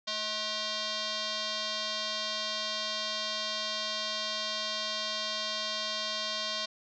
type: tone with frequency modulation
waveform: sine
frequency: 220 Hz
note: A3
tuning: in tune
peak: -31 dBFS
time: 0.07-6.66 s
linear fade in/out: 10 ms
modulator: 856 Hz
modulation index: 5.8
effects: none